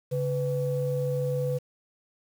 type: tone pair together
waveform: sine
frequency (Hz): 140 / 498.9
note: C#3 / B4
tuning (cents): +18 / +17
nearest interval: octave + minor seventh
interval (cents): 2199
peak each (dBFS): -27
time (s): 0.11-1.59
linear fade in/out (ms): 20
effects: tanh soft clip ceiling -18 dBFS + 8-bit